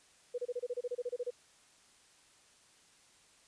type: tone bursts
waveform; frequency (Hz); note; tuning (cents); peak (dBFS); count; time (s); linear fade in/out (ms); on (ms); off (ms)
sine; 489.9; B4; -14; -33; 14; 0.34-1.306; 10; 43; 28
effects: white hiss -64 dBFS RMS until 3.47 s + resampled to 22050 Hz